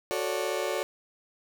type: chord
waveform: 35% pulse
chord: D major seventh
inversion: first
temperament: just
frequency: 367.1 / 440.5 / 550.6 / 587.3 Hz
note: F#4 / A4 / C#5 / D5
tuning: -14 / +2 / -12 / 0 cents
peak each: -32 dBFS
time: 0.11-0.83 s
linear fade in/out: 0 ms
effects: none